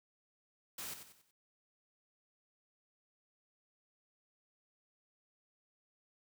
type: noise with echo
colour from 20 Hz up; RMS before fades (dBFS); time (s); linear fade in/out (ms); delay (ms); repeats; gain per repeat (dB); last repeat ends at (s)
white; -44; 0.78-0.94; 5; 93; 4; -8; 1.312
effects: none